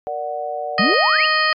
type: chord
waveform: sine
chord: Bb augmented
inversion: none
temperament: equal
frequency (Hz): 466.2 / 587.3 / 740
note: Bb4 / D5 / F#5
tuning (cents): 0 / 0 / 0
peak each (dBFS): -31 / -26 / -25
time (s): 0.07-0.94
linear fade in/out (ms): 0
type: harmonic tone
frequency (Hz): 622.3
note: D#5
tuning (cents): 0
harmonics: 1 / 2 / 3 / 4 / 5 / 7 / 8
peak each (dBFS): -26 / -19 / -18 / -25 / -27 / -23 / -27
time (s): 0.78-1.53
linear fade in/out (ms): 2
type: exponential sweep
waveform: sine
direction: up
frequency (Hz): 174.61 to 3106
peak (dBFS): -17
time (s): 0.79-1.26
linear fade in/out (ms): 5
effects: MP3 96 kbps